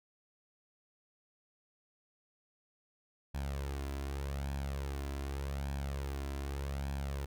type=tone with flanger; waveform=sawtooth; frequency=69.3 Hz; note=C#2; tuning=in tune; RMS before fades=-38 dBFS; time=3.34-7.26 s; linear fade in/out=10 ms; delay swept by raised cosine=1.2 to 3 ms; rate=0.84 Hz; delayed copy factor=+0.55; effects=none